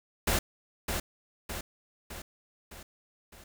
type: noise with echo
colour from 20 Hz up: pink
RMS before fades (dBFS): -27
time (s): 0.27-0.39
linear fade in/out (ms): 5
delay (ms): 610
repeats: 5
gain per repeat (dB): -5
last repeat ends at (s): 3.44
effects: none